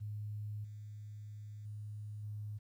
sine tone with level steps, 105.1 Hz, G#2, 21 cents sharp, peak -39 / -45 / -42 / -40 dBFS, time 0-2.59 s, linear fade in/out 20 ms, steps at 0.64 / 1.65 / 2.23 s, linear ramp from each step 5 ms, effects 12-bit

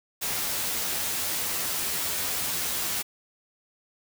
white noise with comb filter, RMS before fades -29 dBFS, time 0.21-3.03 s, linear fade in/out 20 ms, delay 12 ms, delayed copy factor +0.6, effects none

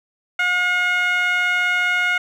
15% pulse tone with band-pass filter, 719 Hz, F#5, 50 cents flat, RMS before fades -19 dBFS, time 0.39-2.18 s, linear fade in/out 5 ms, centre 1800 Hz, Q 2.6, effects none

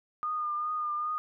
sine tone with vibrato, 1217 Hz, D#6, 39 cents flat, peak -29 dBFS, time 0.23-1.18 s, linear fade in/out 0 ms, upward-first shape triangle, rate 2.5 Hz, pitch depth 33 cents each way, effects none

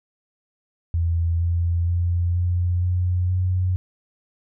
sine tone with pitch steps, 84 / 85.47 / 86.96 / 88.48 / 90.03 / 91.6 Hz, E2 / F2 / F2 / F2 / F#2 / F#2, +33 / -37 / -7 / +23 / -47 / -17 cents, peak -18 dBFS, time 0.94-3.76 s, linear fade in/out 0 ms, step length 470 ms, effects none

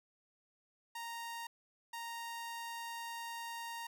sawtooth tone bursts at uneven times, 930 Hz, A#5, 4 cents flat, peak -38 dBFS, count 2, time 0.95-1.47 / 1.93-3.87 s, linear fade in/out 5 ms, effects none

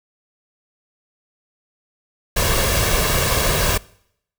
pink noise with comb filter, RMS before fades -18 dBFS, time 2.36-3.78 s, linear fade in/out 10 ms, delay 1.8 ms, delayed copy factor +0.55, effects noise-tail reverb RT60 0.7 s tail -23 dB re dry

